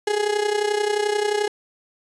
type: tone with amplitude modulation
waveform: 35% pulse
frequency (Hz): 417.1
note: G#4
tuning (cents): +7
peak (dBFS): -15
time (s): 0.07-1.48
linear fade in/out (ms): 5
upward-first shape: sine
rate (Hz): 31.4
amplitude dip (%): 70
effects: resampled to 22050 Hz